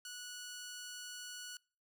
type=tone; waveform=10% pulse; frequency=1469 Hz; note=F#6; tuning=13 cents flat; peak=-37 dBFS; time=0.05-1.57 s; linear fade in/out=2 ms; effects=noise-tail reverb RT60 0.4 s tail -25 dB re dry